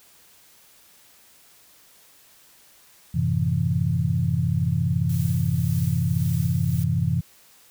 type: chord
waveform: sine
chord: F# half-diminished seventh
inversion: none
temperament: equal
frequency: 92.5 / 110 / 130.81 / 164.81 Hz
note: F#2 / A2 / C3 / E3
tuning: 0 / 0 / 0 / 0 cents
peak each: -26 / -28 / -24 / -24 dBFS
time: 3.14-7.21 s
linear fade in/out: 10 ms
type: noise with tremolo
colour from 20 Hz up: blue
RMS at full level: -39 dBFS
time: 5.09-6.84 s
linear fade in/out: 5 ms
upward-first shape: sine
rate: 1.8 Hz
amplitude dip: 45%
effects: white hiss -54 dBFS RMS until 7.7 s